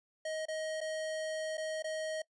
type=tone with dropouts; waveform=square; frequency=629 Hz; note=D#5; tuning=19 cents sharp; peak=-36 dBFS; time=0.25-2.22 s; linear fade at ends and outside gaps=5 ms; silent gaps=0.455-0.483 / 0.806-0.812 / 1.572-1.578 / 1.824-1.842 s; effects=noise-tail reverb RT60 0.1 s tail -22 dB re dry + resampled to 22050 Hz